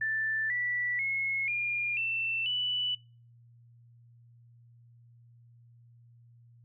sine tone with pitch steps, 1766 / 1959.5 / 2174 / 2412 / 2677 / 2970 Hz, A6 / B6 / C#7 / D7 / E7 / F#7, +6 / -14 / -34 / +46 / +26 / +6 cents, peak -28 dBFS, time 0.01-2.95 s, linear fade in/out 5 ms, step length 490 ms, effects noise-tail reverb RT60 0.4 s tail -26 dB re dry + added 118 Hz sine -55 dBFS peak until 6.64 s

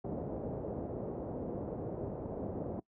white low-pass noise, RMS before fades -39 dBFS, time 0.04-2.8 s, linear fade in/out 5 ms, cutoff 570 Hz, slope 24 dB/octave, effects noise-tail reverb RT60 0.1 s tail -23 dB re dry + high-pass 60 Hz 12 dB/octave

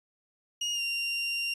30% pulse tone with pitch glide, 2865 to 2775 Hz, F7 to F7, +44 to -12 cents, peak -26 dBFS, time 0.61-1.54 s, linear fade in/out 5 ms, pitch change -56 cents, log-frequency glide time 0.73-0.81 s, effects resampled to 24000 Hz

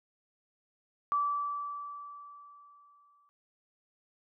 sine tone with exponential decay, 1158 Hz, D6, 25 cents flat, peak -25 dBFS, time 1.12-3.29 s, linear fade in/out 0 ms, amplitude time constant 470 ms, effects none

